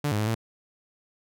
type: tone with pitch steps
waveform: sawtooth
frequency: 146.4 / 104.6 / 107.4 / 113.2 Hz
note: D3 / G#2 / A2 / A2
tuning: -5 / +13 / -41 / +50 cents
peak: -20 dBFS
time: 0.04-0.348 s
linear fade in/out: 5 ms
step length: 77 ms
effects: none